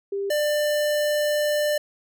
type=tone pair in turn; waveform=sine / square; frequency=397.2 / 595.1 Hz; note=G4 / D5; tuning=+23 / +23 cents; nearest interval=perfect fifth; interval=700 cents; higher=second; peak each=-24 / -21 dBFS; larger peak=second; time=0.12-0.3 / 0.3-1.78 s; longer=second; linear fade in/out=5 ms; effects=none